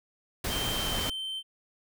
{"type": "noise", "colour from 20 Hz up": "pink", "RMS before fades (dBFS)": -32, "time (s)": [0.44, 1.1], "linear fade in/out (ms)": 5}
{"type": "tone with pitch glide", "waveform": "triangle", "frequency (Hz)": [3136, 3105], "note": ["G7", "G7"], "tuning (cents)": [0, -17], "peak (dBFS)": -31, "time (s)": [0.48, 1.43], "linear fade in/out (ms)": 50, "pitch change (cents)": -17, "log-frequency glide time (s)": [0.77, 0.92]}
{"effects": []}